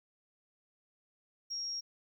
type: tone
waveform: triangle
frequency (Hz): 5588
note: F8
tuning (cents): 0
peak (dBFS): -32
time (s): 1.5-1.81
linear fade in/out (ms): 20
effects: tanh soft clip ceiling -34 dBFS